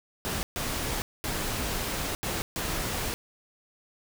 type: noise bursts at uneven times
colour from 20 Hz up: pink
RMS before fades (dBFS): -31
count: 5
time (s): 0.25-0.43 / 0.56-1.02 / 1.24-2.15 / 2.23-2.42 / 2.56-3.14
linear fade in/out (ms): 0
effects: none